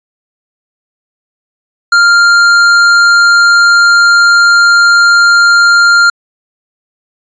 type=tone with tanh clipping; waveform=sine; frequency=1396.9 Hz; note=F6; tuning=in tune; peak=-5 dBFS; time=1.92-6.1 s; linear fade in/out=5 ms; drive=15 dB; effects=resampled to 16000 Hz